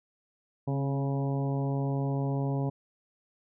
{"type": "harmonic tone with a mistuned harmonic", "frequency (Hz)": 138.59, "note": "C#3", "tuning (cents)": 0, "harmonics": [1, 2, 3, 4, 5, 6, 7], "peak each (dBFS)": [-28, -34, -38, -40, -42, -44, -45], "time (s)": [0.67, 2.7], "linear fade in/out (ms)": 10, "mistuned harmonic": 2, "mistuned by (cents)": -29, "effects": []}